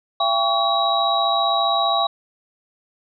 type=tone cluster; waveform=sine; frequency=678 / 793 / 1125 / 3853 Hz; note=E5 / G5 / C#6 / B7; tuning=+49 / +20 / +25 / -44 cents; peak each=-22 dBFS; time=0.2-2.07 s; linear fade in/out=5 ms; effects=none